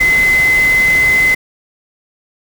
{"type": "tone in noise", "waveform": "sine", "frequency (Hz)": 2043, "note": "C7", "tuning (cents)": -42, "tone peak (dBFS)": -8, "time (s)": [0, 1.35], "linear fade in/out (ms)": 10, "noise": "pink", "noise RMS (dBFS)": -23, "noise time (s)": [0, 1.35], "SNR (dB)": 12, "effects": []}